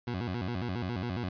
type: tone with vibrato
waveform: 20% pulse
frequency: 105.1 Hz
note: G#2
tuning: 21 cents sharp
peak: -27 dBFS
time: 0.07-1.29 s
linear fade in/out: 5 ms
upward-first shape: square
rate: 7.3 Hz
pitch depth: 240 cents each way
effects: resampled to 11025 Hz